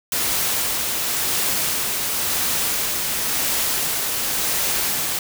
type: noise with tremolo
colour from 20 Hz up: white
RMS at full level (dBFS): -21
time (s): 0.12-5.19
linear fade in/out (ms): 2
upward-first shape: sine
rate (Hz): 0.94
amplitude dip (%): 25
effects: none